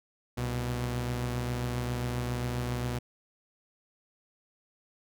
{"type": "tone pair together", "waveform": "sawtooth", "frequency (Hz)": [64.82, 122.2], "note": ["C2", "B2"], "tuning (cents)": [-16, -18], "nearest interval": "major seventh", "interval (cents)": 1098, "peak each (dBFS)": [-33, -27], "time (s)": [0.37, 2.99], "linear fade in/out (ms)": 10, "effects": []}